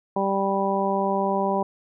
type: harmonic tone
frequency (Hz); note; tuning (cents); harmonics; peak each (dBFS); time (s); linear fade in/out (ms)
196; G3; 0; 1 / 2 / 3 / 4 / 5; -27 / -27 / -27 / -27 / -27; 0.16-1.63; 5
effects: none